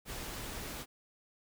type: noise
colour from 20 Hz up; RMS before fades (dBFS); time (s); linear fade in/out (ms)
pink; -42; 0.05-0.86; 50
effects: none